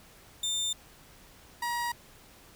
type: tone pair in turn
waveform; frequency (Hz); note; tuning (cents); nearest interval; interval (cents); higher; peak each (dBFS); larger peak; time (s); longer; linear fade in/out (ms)
30% pulse; 3600 / 953.5; A7 / A#5; +39 / +39; octave + major seventh; 2300; first; -26 / -27; first; 0.43-0.73 / 1.62-1.92; neither; 5
effects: pink hiss -55 dBFS RMS until 2.55 s